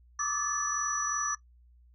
sine tone cluster, 1147 / 1190 / 1275 / 1737 / 5900 Hz, D6 / D6 / D#6 / A6 / F#8, -41 / +22 / +42 / -23 / -6 cents, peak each -35 / -36 / -39 / -37 / -31 dBFS, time 0.19-1.35 s, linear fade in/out 5 ms, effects noise-tail reverb RT60 0.1 s tail -17 dB re dry + added 60 Hz sine -56 dBFS peak until 1.94 s

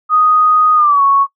sine tone with pitch glide, 1244.5 to 1108.7 Hz, D#6 to C#6, 0 to 0 cents, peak -7 dBFS, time 0.09-1.27 s, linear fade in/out 50 ms, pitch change -200 cents, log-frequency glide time 0.75-1.02 s, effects noise-tail reverb RT60 0.1 s tail -21 dB re dry

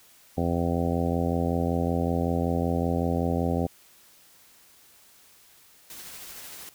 harmonic tone, 85.3 Hz, F2, 40 cents flat, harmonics 1 / 2 / 3 / 4 / 5 / 6 / 7 / 8 / 9, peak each -29 / -29 / -29 / -35 / -34 / -33 / -36 / -37 / -35 dBFS, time 0.37-3.67 s, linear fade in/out 10 ms
white noise with tremolo, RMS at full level -41 dBFS, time 5.9-6.69 s, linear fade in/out 0 ms, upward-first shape triangle, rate 13 Hz, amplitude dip 30%
effects white hiss -56 dBFS RMS until 6.74 s

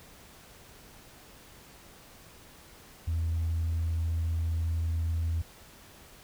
sine tone, 82.41 Hz, E2, in tune, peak -25 dBFS, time 3.07-5.42 s, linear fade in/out 10 ms, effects tanh soft clip ceiling -24 dBFS + pink hiss -53 dBFS RMS until 6.23 s

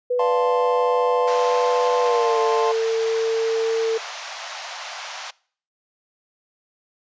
sine tone with pitch glide, 493.9 to 450.3 Hz, B4 to A4, 0 to +40 cents, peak -18 dBFS, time 0.1-3.98 s, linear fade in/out 10 ms, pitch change -160 cents, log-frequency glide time 2-2.39 s
triangle chord, D minor seventh, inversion none, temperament equal, 587.3 / 698.5 / 880 / 1046.5 Hz, D5 / F5 / A5 / C6, 0 / 0 / 0 / 0 cents, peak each -27 / -24 / -23 / -23 dBFS, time 0.19-2.72 s, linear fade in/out 5 ms
pink band-pass noise, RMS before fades -34 dBFS, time 1.27-5.31 s, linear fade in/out 10 ms, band 630 to 6700 Hz, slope 48 dB/octave
effects noise-tail reverb RT60 0.5 s tail -23 dB re dry + resampled to 16000 Hz

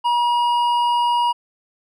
sine tone with hard clipping, 958 Hz, A#5, 47 cents sharp, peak -17 dBFS, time 0.04-1.33 s, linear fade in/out 20 ms, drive 7 dB, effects none

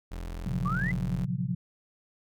35% pulse tone, 42.65 Hz, F1, 40 cents flat, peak -33 dBFS, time 0.11-1.25 s, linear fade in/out 10 ms
sine chord, Gb major seventh, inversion first, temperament equal with one note detuned, 116.54 / 135.66 / 174.61 / 185 Hz, Bb2 / Db3 / F3 / Gb3, 0 / -37 / 0 / 0 cents, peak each -35 / -32 / -33 / -34 dBFS, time 0.46-1.55 s, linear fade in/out 5 ms
sine exponential sweep, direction up, 1108.7 to 2093 Hz, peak -30 dBFS, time 0.65-0.92 s, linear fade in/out 10 ms
effects none

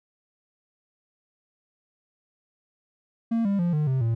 triangle tone with pitch steps, 229.1 / 199.44 / 173.63 / 151.15 / 131.58 / 114.55 Hz, A#3 / G3 / F3 / D#3 / C3 / A#2, -30 / +30 / -10 / -50 / +10 / -30 cents, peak -19 dBFS, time 3.31-4.15 s, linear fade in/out 10 ms, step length 140 ms, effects none

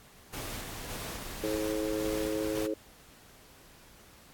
pink noise with tremolo, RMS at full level -39 dBFS, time 0.33-2.67 s, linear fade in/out 10 ms, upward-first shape square, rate 1.8 Hz, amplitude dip 25%
harmonic tone, 107.2 Hz, A2, 45 cents flat, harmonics 3 / 4 / 5, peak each -33 / -34 / -35 dBFS, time 1.43-2.74 s, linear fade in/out 5 ms
effects pink hiss -56 dBFS RMS until 4.33 s + AAC 64 kbps

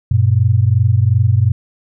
sine tone pair together, 96.77 / 119.5 Hz, G2 / A#2, -22 / +43 cents, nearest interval major third, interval 365 cents, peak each -12 dBFS, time 0.11-1.52 s, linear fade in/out 5 ms, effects none

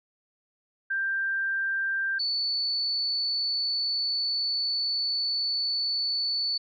sine tone pair in turn, 1580 / 4469 Hz, G6 / C#8, +13 / +13 cents, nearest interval octave + tritone, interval 1800 cents, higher second, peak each -25 dBFS, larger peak neither, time 0.9-2.19 / 2.19-6.58 s, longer second, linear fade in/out 10 ms, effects none

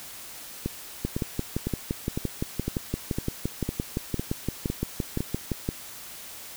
two click trains, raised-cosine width 3 ms, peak -14 / -13 dBFS, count 10 / 28, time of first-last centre 0.66-5.205 / 1.05-5.689 s, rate 1.98 / 5.82 Hz, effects white hiss -42 dBFS RMS until 6.56 s

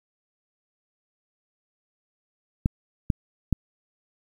clicks, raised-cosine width 5 ms, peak -8 dBFS, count 3, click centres 2.659 / 3.102 / 3.527 s, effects 8-bit

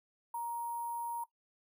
sine tone with sample-and-hold, 940 Hz, A#5, 14 cents sharp, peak -35 dBFS, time 0.34-1.24 s, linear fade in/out 5 ms, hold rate 11025 Hz, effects noise-tail reverb RT60 0.1 s tail -18 dB re dry

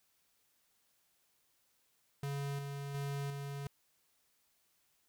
square tone with tremolo, 140.7 Hz, C#3, 26 cents sharp, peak -37 dBFS, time 2.23-3.67 s, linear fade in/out 2 ms, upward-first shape square, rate 1.4 Hz, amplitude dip 35%, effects white hiss -75 dBFS RMS until 5.08 s

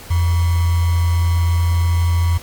sine tone with sample-and-hold, 85.5 Hz, F2, 36 cents flat, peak -12 dBFS, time 0.1-2.38 s, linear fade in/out 10 ms, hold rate 1050 Hz, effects pink hiss -37 dBFS RMS until 2.42 s + MP3 96 kbps

